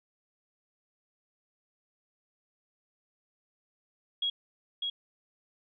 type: tone with echo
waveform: sine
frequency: 3309 Hz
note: G#7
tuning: 7 cents flat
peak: -27 dBFS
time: 4.22-4.3 s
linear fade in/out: 5 ms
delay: 600 ms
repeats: 1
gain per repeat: -3 dB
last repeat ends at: 4.9 s
effects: none